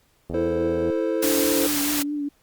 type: click train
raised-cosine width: 2 ms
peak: -18 dBFS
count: 51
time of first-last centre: 0.3-0.899 s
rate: 83.5 Hz
type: chord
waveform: triangle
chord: A minor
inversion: second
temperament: equal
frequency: 329.6 / 440 / 523.3 Hz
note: E4 / A4 / C5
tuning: 0 / 0 / 0 cents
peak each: -23 / -24 / -24 dBFS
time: 0.34-1.67 s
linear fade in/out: 2 ms
type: noise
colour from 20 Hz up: white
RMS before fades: -25 dBFS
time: 1.22-2.03 s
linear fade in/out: 10 ms
type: tone with vibrato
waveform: sine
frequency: 291.3 Hz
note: D4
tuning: 14 cents flat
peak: -24 dBFS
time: 1.23-2.29 s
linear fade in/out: 10 ms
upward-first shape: triangle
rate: 4.7 Hz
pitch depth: 37 cents each way
effects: pink hiss -63 dBFS RMS until 2.42 s + Opus 48 kbps